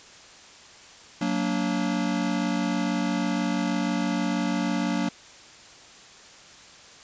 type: chord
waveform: square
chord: Gb augmented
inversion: none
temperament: just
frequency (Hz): 185 / 231.2 / 289.1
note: Gb3 / Bb3 / D4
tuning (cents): 0 / -14 / -27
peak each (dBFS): -29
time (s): 1.21-5.09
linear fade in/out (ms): 5
effects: white hiss -48 dBFS RMS until 7.03 s + resampled to 16000 Hz